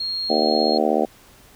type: tone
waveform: sine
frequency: 4258 Hz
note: C8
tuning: 30 cents sharp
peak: -23 dBFS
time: 0-0.78 s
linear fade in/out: 5 ms
type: harmonic tone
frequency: 76.5 Hz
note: D#2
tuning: 29 cents flat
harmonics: 3 / 4 / 5 / 6 / 7 / 8 / 9 / 10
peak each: -25 / -25 / -25 / -25 / -25 / -25 / -25 / -25 dBFS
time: 0.29-1.06 s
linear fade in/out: 20 ms
effects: pink hiss -50 dBFS RMS until 1.55 s